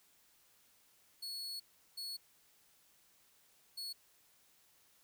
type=tone bursts at uneven times; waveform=40% pulse; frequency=4378 Hz; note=C#8; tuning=22 cents flat; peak=-40 dBFS; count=3; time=1.22-1.6 / 1.97-2.17 / 3.77-3.93 s; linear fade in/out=10 ms; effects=white hiss -69 dBFS RMS until 5.03 s